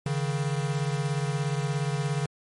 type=beating tone pair; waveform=square; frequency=140 / 157 Hz; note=C#3 / D#3; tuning=+18 / +16 cents; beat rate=17 Hz; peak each=-28 / -31 dBFS; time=0.06-2.26 s; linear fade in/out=2 ms; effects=MP3 48 kbps